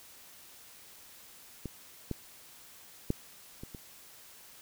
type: clicks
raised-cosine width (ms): 3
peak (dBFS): -24 / -20 / -15 / -29 / -30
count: 5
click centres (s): 1.657 / 2.113 / 3.104 / 3.635 / 3.748
effects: white hiss -54 dBFS RMS until 4.61 s